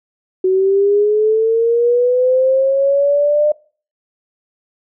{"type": "linear sweep", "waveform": "sine", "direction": "up", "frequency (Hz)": [370.5, 603], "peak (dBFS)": -10, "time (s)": [0.44, 3.52], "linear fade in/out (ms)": 5, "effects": ["noise-tail reverb RT60 0.4 s tail -21 dB re dry"]}